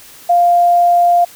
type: tone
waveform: sine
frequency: 698.5 Hz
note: F5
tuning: in tune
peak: -7 dBFS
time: 0.29-1.25 s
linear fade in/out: 10 ms
effects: white hiss -39 dBFS RMS until 1.35 s